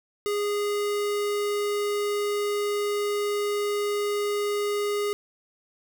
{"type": "tone", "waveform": "square", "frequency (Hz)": 411.7, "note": "G#4", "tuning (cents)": -15, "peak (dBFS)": -25, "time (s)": [0.26, 5.13], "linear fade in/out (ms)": 0, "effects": []}